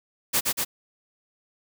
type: noise with echo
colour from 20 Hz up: white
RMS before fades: -22 dBFS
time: 0.33-0.41 s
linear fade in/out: 20 ms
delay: 120 ms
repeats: 2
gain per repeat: -2 dB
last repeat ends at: 0.65 s
effects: none